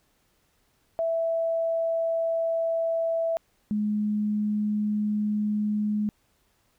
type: tone pair in turn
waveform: sine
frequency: 660 / 210.1 Hz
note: E5 / G#3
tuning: +2 / +20 cents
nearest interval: octave + minor sixth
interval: 1982 cents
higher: first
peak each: -23 dBFS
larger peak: neither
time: 0.99-3.37 / 3.71-6.09 s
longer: neither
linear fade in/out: 0 ms
effects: pink hiss -68 dBFS RMS until 6.78 s